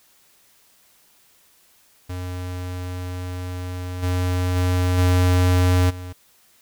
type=tone with level steps; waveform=square; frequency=90.4 Hz; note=F#2; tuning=40 cents flat; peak=-28 / -20 / -18 / -15 / -32 dBFS; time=2.09-6.13 s; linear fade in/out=10 ms; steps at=4.02 / 4.55 / 4.97 / 5.89 s; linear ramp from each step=20 ms; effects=white hiss -57 dBFS RMS until 6.61 s